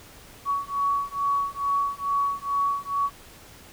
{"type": "beating tone pair", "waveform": "sine", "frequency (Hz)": [1123, 1125.3], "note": ["C#6", "C#6"], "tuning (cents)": [22, 26], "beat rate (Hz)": 2.3, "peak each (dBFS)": -26, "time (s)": [0.45, 3.1], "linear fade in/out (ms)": 50, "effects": ["pink hiss -48 dBFS RMS until 3.72 s"]}